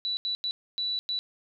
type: tone bursts at uneven times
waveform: sine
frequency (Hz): 3951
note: B7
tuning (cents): 0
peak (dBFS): -27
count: 5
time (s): 0.05-0.17 / 0.25-0.35 / 0.44-0.51 / 0.78-0.99 / 1.09-1.19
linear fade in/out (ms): 0
effects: none